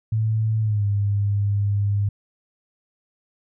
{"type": "tone with pitch glide", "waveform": "sine", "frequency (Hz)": [110, 101.45], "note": ["A2", "G#2"], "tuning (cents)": [0, -40], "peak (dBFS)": -18, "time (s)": [0.12, 2.09], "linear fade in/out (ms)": 5, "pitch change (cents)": -140, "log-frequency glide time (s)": [0.61, 0.85], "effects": []}